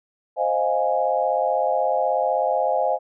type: chord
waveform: sine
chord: F minor seventh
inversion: second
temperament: equal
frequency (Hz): 523.3 / 622.3 / 698.5 / 830.6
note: C5 / Eb5 / F5 / Ab5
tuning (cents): 0 / 0 / 0 / 0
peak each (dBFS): -24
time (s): 0.36-2.99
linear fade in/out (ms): 50
effects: none